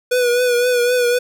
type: tone with vibrato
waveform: square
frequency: 490 Hz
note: B4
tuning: 14 cents flat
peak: -14 dBFS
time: 0.11-1.19 s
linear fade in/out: 10 ms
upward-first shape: triangle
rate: 3.9 Hz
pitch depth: 46 cents each way
effects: none